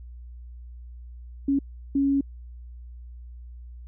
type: tone bursts at uneven times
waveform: sine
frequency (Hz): 277.2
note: C#4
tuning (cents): 0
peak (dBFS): -19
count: 2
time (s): 1.48-1.59 / 1.95-2.21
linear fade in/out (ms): 5
effects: added 60 Hz sine -39 dBFS peak until 3.87 s